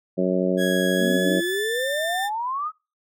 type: harmonic tone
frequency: 92.3 Hz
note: F#2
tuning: 4 cents flat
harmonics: 2 / 3 / 4 / 5 / 6 / 7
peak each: -23 / -27 / -25 / -29 / -25 / -31 dBFS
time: 0.17-1.41 s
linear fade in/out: 20 ms
type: tone with pitch glide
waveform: 30% pulse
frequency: 1661.2 to 1790.7 Hz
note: G#6 to A6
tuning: 0 to +30 cents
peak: -23 dBFS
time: 0.57-2.3 s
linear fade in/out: 50 ms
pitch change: +130 cents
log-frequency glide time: 0.93-1.86 s
type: exponential sweep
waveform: sine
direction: up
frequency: 217.5 to 1294 Hz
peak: -24 dBFS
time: 0.98-2.72 s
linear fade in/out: 50 ms
effects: noise-tail reverb RT60 0.3 s tail -26 dB re dry